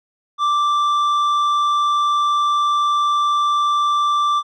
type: tone with hard clipping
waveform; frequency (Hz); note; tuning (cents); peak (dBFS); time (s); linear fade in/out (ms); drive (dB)
sine; 1174.7; D6; 0; -16; 0.38-4.43; 50; 6
effects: resampled to 22050 Hz